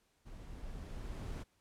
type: noise with level ramp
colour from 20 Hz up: brown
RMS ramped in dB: -50 to -40 dBFS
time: 0.25-1.44 s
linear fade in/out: 20 ms
effects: pink hiss -75 dBFS RMS until 1.6 s + low-pass 12000 Hz 12 dB/octave